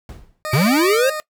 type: noise with exponential decay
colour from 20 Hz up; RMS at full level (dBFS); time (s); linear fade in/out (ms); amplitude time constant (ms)
brown; -29; 0.09-0.43; 1; 72
type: tone with vibrato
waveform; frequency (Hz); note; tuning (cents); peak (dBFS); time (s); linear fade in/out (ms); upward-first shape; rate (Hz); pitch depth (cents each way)
20% pulse; 613; D#5; -26; -19; 0.45-1.2; 0; triangle; 3.4; 15
type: tone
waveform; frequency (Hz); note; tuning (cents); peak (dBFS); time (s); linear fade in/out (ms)
30% pulse; 2300; D7; -37; -22; 0.51-0.97; 20
type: linear sweep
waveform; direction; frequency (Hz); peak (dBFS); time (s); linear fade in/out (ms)
square; up; 116.2 to 554.4; -14; 0.53-1.1; 5
effects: noise-tail reverb RT60 0.1 s tail -19 dB re dry